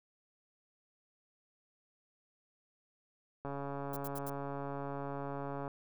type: click train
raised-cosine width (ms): 1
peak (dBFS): -27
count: 313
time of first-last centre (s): 3.45-5.679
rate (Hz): 140
type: noise bursts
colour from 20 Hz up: violet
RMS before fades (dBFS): -45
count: 4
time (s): 3.93-4.299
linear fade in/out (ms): 5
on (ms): 36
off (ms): 75
effects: none